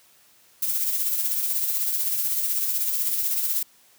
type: noise with tremolo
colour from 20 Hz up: violet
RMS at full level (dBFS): -23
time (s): 0.62-3.63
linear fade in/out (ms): 5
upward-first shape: sine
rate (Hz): 16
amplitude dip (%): 40
effects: white hiss -57 dBFS RMS until 3.98 s + high-pass 80 Hz 12 dB/octave